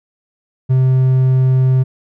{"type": "tone", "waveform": "triangle", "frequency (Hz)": 130, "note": "C3", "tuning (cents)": -11, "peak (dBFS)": -7, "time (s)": [0.69, 1.84], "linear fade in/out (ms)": 20, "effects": []}